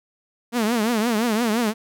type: tone with vibrato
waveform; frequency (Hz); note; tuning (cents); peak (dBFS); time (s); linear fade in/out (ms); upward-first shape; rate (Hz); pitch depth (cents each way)
sawtooth; 226.4; A3; +50; -15; 0.52-1.74; 50; triangle; 5.8; 170
effects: none